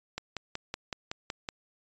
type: click train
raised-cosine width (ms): 0.2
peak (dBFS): -17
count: 8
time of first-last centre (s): 0.18-1.488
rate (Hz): 5.35
effects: resampled to 16000 Hz